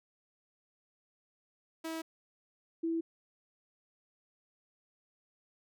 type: tone pair in turn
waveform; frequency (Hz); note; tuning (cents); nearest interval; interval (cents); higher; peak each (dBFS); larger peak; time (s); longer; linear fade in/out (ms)
sawtooth / sine; 323.9 / 329.6; E4 / E4; -30 / 0; unison; 30; second; -33 / -30; second; 1.84-2.02 / 2.83-3.01; neither; 10
effects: none